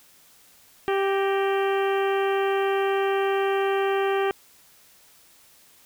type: harmonic tone with a mistuned harmonic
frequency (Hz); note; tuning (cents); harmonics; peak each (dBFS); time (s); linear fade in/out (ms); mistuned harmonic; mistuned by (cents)
392; G4; 0; 1 / 2 / 3 / 4 / 5 / 6 / 7 / 8; -22 / -28 / -32 / -34 / -36 / -38 / -39 / -40; 0.88-4.31; 0; 5; -69
effects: white hiss -55 dBFS RMS until 5.85 s